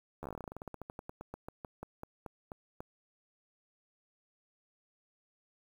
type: slowing click train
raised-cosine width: 1 ms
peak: -28 dBFS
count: 30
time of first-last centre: 0.23-2.805 s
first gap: 12 ms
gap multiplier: 1.12
effects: 9-bit